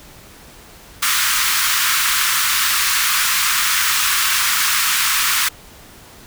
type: high-pass noise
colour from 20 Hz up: pink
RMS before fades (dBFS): -17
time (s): 1.02-5.49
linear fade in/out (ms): 10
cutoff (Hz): 1100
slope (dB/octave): 48
effects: pink hiss -42 dBFS RMS until 6.26 s